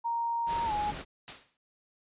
sine tone with pitch glide, 932.3 to 835.4 Hz, A#5 to G#5, 0 to +10 cents, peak -28 dBFS, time 0.04-0.92 s, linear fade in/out 20 ms, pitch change -190 cents, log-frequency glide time 0.65-0.73 s
pink noise, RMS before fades -39 dBFS, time 0.46-1.05 s, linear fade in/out 50 ms
white noise with exponential decay, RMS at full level -37 dBFS, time 1.28-1.57 s, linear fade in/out 0 ms, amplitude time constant 63 ms
effects resampled to 8000 Hz

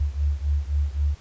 sine beating tone pair, 71 / 74.8 Hz, C#2 / D2, +42 / +32 cents, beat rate 3.8 Hz, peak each -23 / -25 dBFS, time 0-1.15 s, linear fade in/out 10 ms, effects pink hiss -51 dBFS RMS until 1.2 s + resampled to 16000 Hz

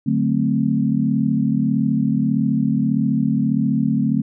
sine chord, D dominant seventh, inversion none, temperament equal, 146.83 / 185 / 220 / 261.6 Hz, D3 / F#3 / A3 / C4, 0 / 0 / 0 / 0 cents, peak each -22 / -24 / -19 / -21 dBFS, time 0.06-4.22 s, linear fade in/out 10 ms, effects none

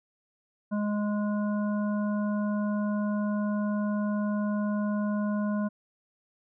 harmonic tone, 207.9 Hz, G#3, 2 cents sharp, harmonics 1 / 3 / 5 / 7, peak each -26 / -36 / -40 / -43 dBFS, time 0.71-5.69 s, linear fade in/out 20 ms, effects none

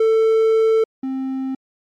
triangle tone pair in turn, 444.6 / 264.4 Hz, A4 / C4, +18 / +18 cents, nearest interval major sixth, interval 900 cents, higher first, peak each -10 / -19 dBFS, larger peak first, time 0-0.84 / 1.03-1.55 s, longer first, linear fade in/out 5 ms, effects MP3 64 kbps

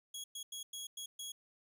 20% pulse tone bursts at uneven times, 3322 Hz, G#7, in tune, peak -37 dBFS, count 6, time 0.14-0.24 / 0.35-0.43 / 0.52-0.63 / 0.73-0.87 / 0.97-1.06 / 1.19-1.32 s, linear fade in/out 5 ms, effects none

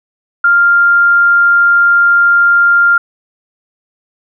sine tone, 1396.9 Hz, F6, in tune, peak -5 dBFS, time 0.44-2.98 s, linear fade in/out 5 ms, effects none

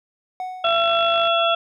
triangle tone with exponential decay, 740 Hz, F#5, in tune, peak -22 dBFS, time 0.4-1.23 s, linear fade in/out 1 ms, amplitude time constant 180 ms
harmonic tone, 674 Hz, E5, 38 cents sharp, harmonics 1 / 2 / 4 / 5, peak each -19 / -21 / -26 / -23 dBFS, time 0.64-1.55 s, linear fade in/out 5 ms
click train, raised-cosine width 0.3 ms, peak -19 dBFS, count 34, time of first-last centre 0.65-1.273 s, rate 53 Hz
effects none

